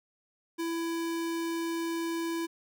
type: tone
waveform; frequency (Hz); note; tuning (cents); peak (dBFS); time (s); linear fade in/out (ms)
square; 332.8; E4; +17; -31; 0.58-2.47; 20
effects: none